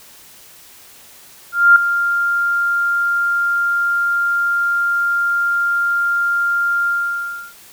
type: tone with ADSR envelope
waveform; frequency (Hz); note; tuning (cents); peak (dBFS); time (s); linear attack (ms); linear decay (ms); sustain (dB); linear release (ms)
sine; 1396.9; F6; 0; -3; 1.52-7.54; 240; 3; -11; 670
effects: white hiss -43 dBFS RMS until 7.72 s